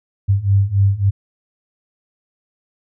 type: beating tone pair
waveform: sine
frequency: 97 / 100.6 Hz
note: G2 / G2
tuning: -18 / +45 cents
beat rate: 3.6 Hz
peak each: -16 / -14 dBFS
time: 0.28-1.11 s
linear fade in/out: 20 ms
effects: none